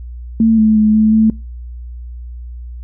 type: tone with pitch steps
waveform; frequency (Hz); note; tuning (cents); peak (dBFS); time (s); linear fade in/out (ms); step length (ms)
sine; 224.1 / 217.3 / 214.3 / 216.9 / 219.8; A3 / A3 / A3 / A3 / A3; +32 / -21 / -45 / -25 / -2; -7; 0.4-1.3; 2; 180
effects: noise-tail reverb RT60 0.3 s tail -25 dB re dry + added 60 Hz sine -26 dBFS peak until 2.83 s